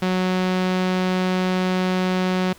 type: tone with low-pass filter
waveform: sawtooth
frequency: 184.4 Hz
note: F#3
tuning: 6 cents flat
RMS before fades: -21 dBFS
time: 0.02-2.53 s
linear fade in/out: 5 ms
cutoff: 4100 Hz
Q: 1
effects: pink hiss -48 dBFS RMS until 2.58 s